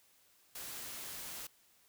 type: noise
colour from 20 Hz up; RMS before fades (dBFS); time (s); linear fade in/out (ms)
white; -45; 0.55-1.47; 5
effects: white hiss -68 dBFS RMS until 1.88 s